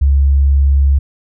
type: tone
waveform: sine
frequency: 69.3 Hz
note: C#2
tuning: in tune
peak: -7 dBFS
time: 0.01-0.99 s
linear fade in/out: 10 ms
effects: none